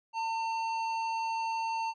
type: tone with hard clipping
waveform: triangle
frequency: 903 Hz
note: A5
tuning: 45 cents sharp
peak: -32 dBFS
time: 0.13-1.94 s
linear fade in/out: 50 ms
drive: 14 dB
effects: resampled to 24000 Hz